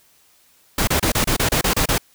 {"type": "noise bursts", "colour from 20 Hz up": "pink", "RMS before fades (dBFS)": -18, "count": 10, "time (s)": [0.78, 1.981], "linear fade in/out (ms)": 5, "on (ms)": 94, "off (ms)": 29, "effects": ["white hiss -56 dBFS RMS until 2.14 s"]}